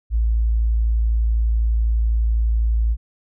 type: tone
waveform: sine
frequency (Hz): 56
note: A1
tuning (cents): +31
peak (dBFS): -15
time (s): 0.1-2.97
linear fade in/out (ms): 50
effects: none